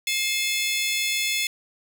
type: tone cluster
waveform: sawtooth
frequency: 2125 / 2599 / 3450 Hz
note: C7 / E7 / A7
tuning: +26 / -25 / -35 cents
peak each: -24 dBFS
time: 0.07-1.47 s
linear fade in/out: 2 ms
effects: none